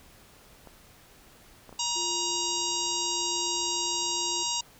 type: clicks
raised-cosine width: 1 ms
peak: -32 dBFS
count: 3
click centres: 0.673 / 1.693 / 1.727 s
type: harmonic tone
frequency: 947 Hz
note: A#5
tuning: 27 cents sharp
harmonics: 1 / 3 / 4 / 5 / 6 / 7 / 8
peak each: -35 / -35 / -35 / -35 / -35 / -35 / -35 dBFS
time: 1.79-4.61 s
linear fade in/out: 5 ms
type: tone with tremolo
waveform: sine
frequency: 349.2 Hz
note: F4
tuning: in tune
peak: -37 dBFS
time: 1.95-4.44 s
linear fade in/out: 20 ms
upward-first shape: triangle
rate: 0.84 Hz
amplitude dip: 30%
effects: pink hiss -55 dBFS RMS until 4.79 s